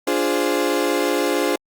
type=chord; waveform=35% pulse; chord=D half-diminished seventh; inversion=none; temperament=equal; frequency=293.7 / 349.2 / 415.3 / 523.3 Hz; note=D4 / F4 / Ab4 / C5; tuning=0 / 0 / 0 / 0 cents; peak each=-22 dBFS; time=0.07-1.56 s; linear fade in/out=5 ms; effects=Opus 48 kbps